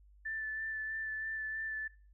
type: tone with vibrato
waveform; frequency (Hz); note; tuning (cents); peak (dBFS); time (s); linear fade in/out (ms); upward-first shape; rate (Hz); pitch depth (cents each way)
sine; 1760; A6; 0; -36; 0.25-1.88; 10; sine; 3.1; 15
effects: noise-tail reverb RT60 0.4 s tail -20 dB re dry + added 50 Hz sine -58 dBFS peak until 2.13 s